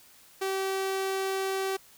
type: tone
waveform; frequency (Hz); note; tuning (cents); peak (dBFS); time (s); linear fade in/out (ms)
sawtooth; 385; G4; -31; -24; 0.41-1.77; 10
effects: white hiss -56 dBFS RMS until 1.97 s